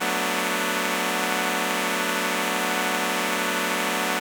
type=chord; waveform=5% pulse; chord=B minor seventh; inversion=second; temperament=equal with one note detuned; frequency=185 / 223.5 / 246.9 / 293.7 Hz; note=F#3 / A3 / B3 / D4; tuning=0 / +27 / 0 / 0 cents; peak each=-17 dBFS; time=0-4.2 s; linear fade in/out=20 ms; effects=none